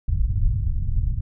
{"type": "low-pass noise", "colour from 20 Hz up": "pink", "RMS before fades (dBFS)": -21, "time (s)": [0.08, 1.21], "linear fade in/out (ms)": 5, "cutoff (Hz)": 110, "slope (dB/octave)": 24, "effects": []}